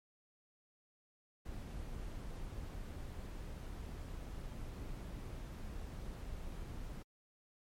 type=noise; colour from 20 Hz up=brown; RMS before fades=-45 dBFS; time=1.45-7.03 s; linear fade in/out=10 ms; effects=MP3 64 kbps